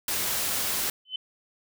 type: noise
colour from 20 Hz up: white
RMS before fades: -28 dBFS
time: 0.08-0.9 s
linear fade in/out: 2 ms
type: tone with exponential growth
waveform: sine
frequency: 3040 Hz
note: F#7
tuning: 46 cents sharp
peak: -25 dBFS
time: 1.05-1.16 s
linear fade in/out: 5 ms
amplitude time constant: 23 ms
effects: none